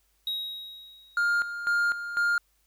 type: tone with exponential decay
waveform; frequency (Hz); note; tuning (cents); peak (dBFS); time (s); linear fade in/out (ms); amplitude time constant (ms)
triangle; 3803; A#7; +34; -25; 0.27-1.52; 2; 270
type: tone with tremolo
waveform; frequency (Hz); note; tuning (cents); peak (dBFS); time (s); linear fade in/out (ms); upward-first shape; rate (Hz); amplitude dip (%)
triangle; 1408; F6; +14; -20; 1.17-2.38; 2; square; 2; 70
effects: added 50 Hz sine -70 dBFS peak until 2.66 s + white hiss -70 dBFS RMS until 2.66 s